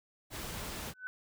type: noise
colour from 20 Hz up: pink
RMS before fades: -41 dBFS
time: 0.3-0.94 s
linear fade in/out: 50 ms
type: tone with exponential growth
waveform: sine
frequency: 1505 Hz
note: F#6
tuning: 29 cents sharp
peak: -34 dBFS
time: 0.9-1.07 s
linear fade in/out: 0 ms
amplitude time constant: 35 ms
effects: none